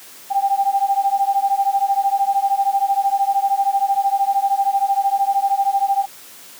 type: beating tone pair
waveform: sine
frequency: 785 / 798 Hz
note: G5 / G5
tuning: +2 / +31 cents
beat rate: 13 Hz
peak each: -18 dBFS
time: 0.3-6.06 s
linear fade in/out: 20 ms
effects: white hiss -41 dBFS RMS until 6.59 s + high-pass 150 Hz 12 dB/octave